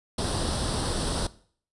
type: noise with comb filter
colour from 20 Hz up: pink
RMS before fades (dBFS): -28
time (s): 0.18-1.27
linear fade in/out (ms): 5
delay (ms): 0.22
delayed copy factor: +0.7
effects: noise-tail reverb RT60 0.5 s tail -18 dB re dry + resampled to 24000 Hz